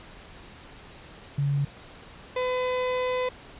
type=tone pair in turn; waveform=sine / 35% pulse; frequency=141.6 / 504.6 Hz; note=C#3 / B4; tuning=+37 / +37 cents; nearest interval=octave + minor seventh; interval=2200 cents; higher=second; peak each=-22 / -23 dBFS; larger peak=first; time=1.38-1.65 / 2.36-3.29 s; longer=second; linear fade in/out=5 ms; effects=pink hiss -47 dBFS RMS until 3.59 s + resampled to 8000 Hz